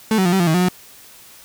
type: tone with pitch steps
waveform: 35% pulse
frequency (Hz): 219.6 / 188.4 / 175.3 / 191.6 / 173.2 / 158.8 / 179.8 / 181.6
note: A3 / F#3 / F3 / G3 / F3 / D#3 / F#3 / F#3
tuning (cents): -3 / +32 / +7 / -39 / -14 / +36 / -49 / -32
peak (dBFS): -12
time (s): 0.11-0.686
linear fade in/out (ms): 2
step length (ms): 72
effects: white hiss -44 dBFS RMS until 1.44 s